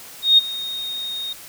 sine tone with ADSR envelope, 3712 Hz, A#7, 8 cents flat, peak -7 dBFS, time 0.22-1.33 s, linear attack 160 ms, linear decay 19 ms, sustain -18 dB, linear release 4 ms, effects white hiss -40 dBFS RMS until 1.48 s

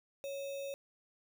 sine tone with sample-and-hold, 554.4 Hz, C#5, in tune, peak -38 dBFS, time 0.24-0.74 s, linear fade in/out 0 ms, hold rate 3150 Hz, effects none

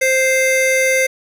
square tone pair together, 523.6 / 2093 Hz, C5 / C7, +1 / 0 cents, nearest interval 2 octaves, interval 2399 cents, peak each -16 dBFS, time 0.01-1.07 s, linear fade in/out 10 ms, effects resampled to 32000 Hz + 7-bit

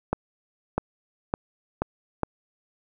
accelerating click train, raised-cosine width 1 ms, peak -9 dBFS, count 5, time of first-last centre 0.13-2.233 s, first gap 650 ms, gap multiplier 0.86, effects none

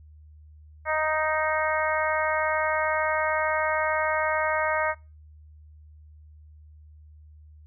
harmonic tone, 311.1 Hz, D#4, in tune, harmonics 2 / 3 / 4 / 5 / 6 / 7, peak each -27 / -29 / -30 / -31 / -32 / -32 dBFS, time 0.85-4.95 s, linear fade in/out 50 ms, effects noise-tail reverb RT60 0.3 s tail -25 dB re dry + added 76 Hz sine -47 dBFS peak until 7.66 s

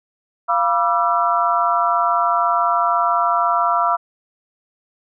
sine tone cluster, 692 / 974 / 1176 / 1350 Hz, F5 / B5 / D6 / E6, -16 / -24 / +2 / +41 cents, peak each -20 dBFS, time 0.48-3.97 s, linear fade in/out 20 ms, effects none

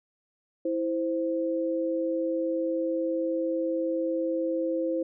sine tone pair together, 328.2 / 521 Hz, E4 / C5, -8 / -7 cents, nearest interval minor sixth, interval 801 cents, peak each -28 dBFS, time 0.65-5.03 s, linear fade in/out 5 ms, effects none

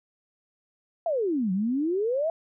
sine exponential two-way sweep, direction down then up, 702 to 180.1 to 675 Hz, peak -23 dBFS, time 1.06-2.3 s, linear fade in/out 2 ms, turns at 1.52 s, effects none

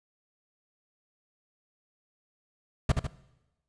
brown noise with echo, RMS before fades -21 dBFS, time 2.89-2.92 s, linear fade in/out 5 ms, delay 75 ms, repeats 2, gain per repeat -5 dB, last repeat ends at 3.07 s, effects noise-tail reverb RT60 1.0 s tail -19 dB re dry + resampled to 22050 Hz

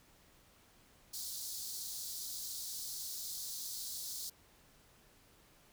pink high-pass noise, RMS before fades -43 dBFS, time 1.13-4.3 s, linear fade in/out 10 ms, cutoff 4000 Hz, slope 48 dB/octave, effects pink hiss -65 dBFS RMS until 5.72 s

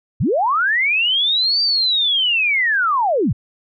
sine linear two-way sweep, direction up then down, 75.5 to 4699 to 75.5 Hz, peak -14 dBFS, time 0.2-3.33 s, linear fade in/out 10 ms, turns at 1.62 s, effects none

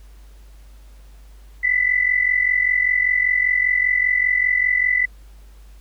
sine tone pair together, 1980.9 / 2026 Hz, B6 / B6, +5 / +44 cents, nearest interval unison, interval 39 cents, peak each -17 / -20 dBFS, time 1.63-5.06 s, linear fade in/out 10 ms, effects added 50 Hz sine -41 dBFS peak until 5.8 s + pink hiss -56 dBFS RMS until 5.8 s

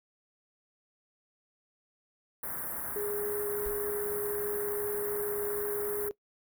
white band-stop noise, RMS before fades -37 dBFS, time 2.43-6.09 s, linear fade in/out 5 ms, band 1800 to 10000 Hz, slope 48 dB/octave
sine tone, 413.3 Hz, G#4, 8 cents flat, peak -32 dBFS, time 2.96-6.11 s, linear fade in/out 0 ms
brown noise with exponential decay, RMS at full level -37 dBFS, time 3.65-3.87 s, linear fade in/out 2 ms, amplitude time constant 47 ms
effects noise-tail reverb RT60 0.1 s tail -20 dB re dry

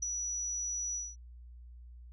sine tone with ADSR envelope, 5880 Hz, F#8, 12 cents flat, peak -28 dBFS, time 0.02-1.16 s, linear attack 9 ms, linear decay 7 ms, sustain -5 dB, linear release 210 ms, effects tanh soft clip ceiling -24 dBFS + added 60 Hz sine -48 dBFS peak until 2.12 s

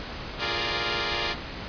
5% pulse chord, Bb dominant seventh, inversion second, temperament equal, 349.2 / 415.3 / 466.2 / 587.3 Hz, F4 / Ab4 / Bb4 / D5, 0 / 0 / 0 / 0 cents, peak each -20 dBFS, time 0.38-1.36 s, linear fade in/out 50 ms, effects pink hiss -36 dBFS RMS until 1.68 s + resampled to 11025 Hz

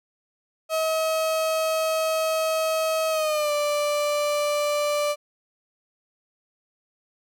35% pulse tone with pitch glide, 638 to 588.4 Hz, D#5 to D5, +43 to +3 cents, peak -20 dBFS, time 0.69-5.16 s, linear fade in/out 50 ms, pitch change -140 cents, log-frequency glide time 3.1-3.52 s, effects none

